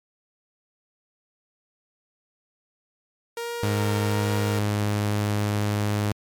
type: tone with vibrato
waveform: sawtooth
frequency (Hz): 466.2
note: A#4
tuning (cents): 0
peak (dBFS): -25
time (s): 3.37-4.59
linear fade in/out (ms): 2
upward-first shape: sine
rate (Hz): 1.3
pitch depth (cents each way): 22
type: tone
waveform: sawtooth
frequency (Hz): 104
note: G#2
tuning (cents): +3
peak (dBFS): -18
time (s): 3.63-6.12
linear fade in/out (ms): 0
effects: MP3 96 kbps